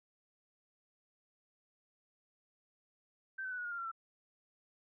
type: tone with pitch steps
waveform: sine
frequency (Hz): 1554 / 1521.1 / 1489 / 1457.5 / 1426.7 / 1396.5 / 1367 / 1338.1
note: G6 / F#6 / F#6 / F#6 / F6 / F6 / F6 / E6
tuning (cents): -16 / +47 / +11 / -26 / +37 / -1 / -37 / +26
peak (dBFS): -38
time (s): 3.38-3.916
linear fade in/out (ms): 10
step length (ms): 67
effects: none